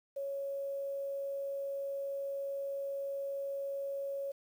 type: tone with quantisation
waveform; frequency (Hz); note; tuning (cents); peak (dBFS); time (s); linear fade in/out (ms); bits
sine; 554.4; C#5; 0; -35; 0.16-4.32; 10; 10
effects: none